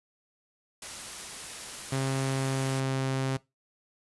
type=noise; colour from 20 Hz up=white; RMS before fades=-40 dBFS; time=0.82-2.8 s; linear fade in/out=2 ms
type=tone with pitch glide; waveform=sawtooth; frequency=134.2 to 133.12 Hz; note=C3 to C3; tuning=+44 to +30 cents; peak=-23 dBFS; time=1.92-3.37 s; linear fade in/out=5 ms; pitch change=-14 cents; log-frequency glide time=2.26-3.04 s
effects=noise-tail reverb RT60 0.2 s tail -20 dB re dry + resampled to 24000 Hz